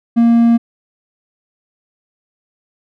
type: tone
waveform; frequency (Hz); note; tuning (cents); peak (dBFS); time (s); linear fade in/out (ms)
triangle; 233.1; A#3; 0; -5; 0.16-0.58; 20
effects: none